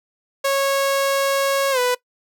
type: tone with pitch glide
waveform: sawtooth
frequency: 550 to 495.7 Hz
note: C#5 to B4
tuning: -14 to +6 cents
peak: -13 dBFS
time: 0.44-1.95 s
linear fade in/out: 10 ms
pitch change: -180 cents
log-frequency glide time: 1.71-1.79 s
effects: noise-tail reverb RT60 0.1 s tail -20 dB re dry